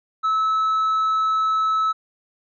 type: tone with tanh clipping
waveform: triangle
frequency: 1300 Hz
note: E6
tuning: 24 cents flat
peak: -18 dBFS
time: 0.23-1.93 s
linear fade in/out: 20 ms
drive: 7 dB
effects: none